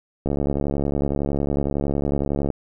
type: click train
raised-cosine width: 2 ms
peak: -10 dBFS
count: 160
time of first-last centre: 0.26-2.503 s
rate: 70.9 Hz
effects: none